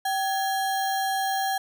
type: tone with sample-and-hold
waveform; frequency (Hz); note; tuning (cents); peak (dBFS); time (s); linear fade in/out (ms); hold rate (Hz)
sine; 774; G5; -22; -23; 0.05-1.58; 5; 2450
effects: none